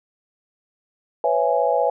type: chord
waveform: sine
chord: C# minor seventh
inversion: third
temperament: just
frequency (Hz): 498.9 / 554.4 / 665.2 / 831.5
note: B4 / C#5 / E5 / G#5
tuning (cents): +17 / 0 / +16 / +2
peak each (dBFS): -22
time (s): 1.24-1.9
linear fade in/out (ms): 2
effects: none